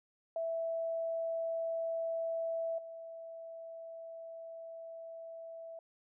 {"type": "tone with level steps", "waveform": "sine", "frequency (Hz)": 659.3, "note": "E5", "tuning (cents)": 0, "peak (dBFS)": [-33, -44], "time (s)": [0.36, 5.79], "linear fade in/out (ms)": 2, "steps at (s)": 2.78, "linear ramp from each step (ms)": 5, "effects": []}